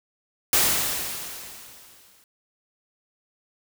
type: noise with exponential decay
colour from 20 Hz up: white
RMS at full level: -18 dBFS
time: 0.53-2.24 s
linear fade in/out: 1 ms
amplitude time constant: 370 ms
effects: none